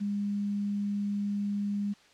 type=tone with quantisation; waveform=sine; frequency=203.3 Hz; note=G#3; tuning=37 cents flat; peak=-28 dBFS; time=0-1.94 s; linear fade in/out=20 ms; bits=9; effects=white hiss -59 dBFS RMS until 2.13 s + low-pass 5000 Hz 12 dB/octave